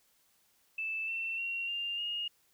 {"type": "tone with pitch steps", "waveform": "sine", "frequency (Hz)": [2637, 2689, 2743, 2797, 2853], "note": ["E7", "E7", "F7", "F7", "F7"], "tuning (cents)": [0, 34, -32, 2, 36], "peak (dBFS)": -33, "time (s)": [0.78, 2.28], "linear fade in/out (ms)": 5, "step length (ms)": 300, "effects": ["white hiss -70 dBFS RMS until 2.53 s"]}